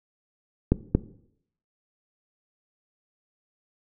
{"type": "clicks", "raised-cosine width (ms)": 3, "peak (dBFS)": -5, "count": 2, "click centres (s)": [0.72, 0.95], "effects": ["noise-tail reverb RT60 0.7 s tail -17 dB re dry"]}